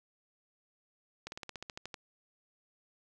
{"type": "slowing click train", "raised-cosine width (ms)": 0.2, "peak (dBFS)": -24, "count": 11, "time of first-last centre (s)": [1.27, 1.942], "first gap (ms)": 51, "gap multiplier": 1.06, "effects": []}